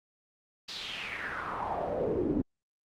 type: noise with band-pass filter sweep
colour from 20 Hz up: brown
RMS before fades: -33 dBFS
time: 0.68-2.42 s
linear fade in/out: 10 ms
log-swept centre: 4500 to 260 Hz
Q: 4
effects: Opus 48 kbps